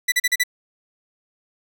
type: tone bursts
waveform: sawtooth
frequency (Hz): 1975.5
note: B6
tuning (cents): 0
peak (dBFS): -12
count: 5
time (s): 0.08-0.437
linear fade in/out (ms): 10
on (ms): 41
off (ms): 38
effects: none